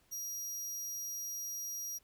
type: tone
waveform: sawtooth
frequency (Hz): 5730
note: F8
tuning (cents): +44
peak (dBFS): -36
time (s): 0.11-1.99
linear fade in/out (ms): 20
effects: pink hiss -70 dBFS RMS until 2.03 s